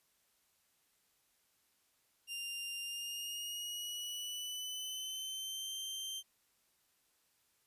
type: tone with pitch glide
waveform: sawtooth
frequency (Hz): 2794 to 3136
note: F7 to G7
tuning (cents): 0 to 0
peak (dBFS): -37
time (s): 2.27-6.23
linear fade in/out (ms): 50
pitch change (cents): +200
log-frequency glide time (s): 2.82-5.75
effects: white hiss -75 dBFS RMS until 7.66 s + resampled to 32000 Hz